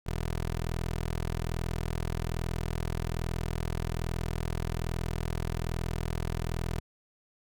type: tone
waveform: 15% pulse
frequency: 41.2 Hz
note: E1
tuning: in tune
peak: -24 dBFS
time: 0.06-6.8 s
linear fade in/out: 10 ms
effects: none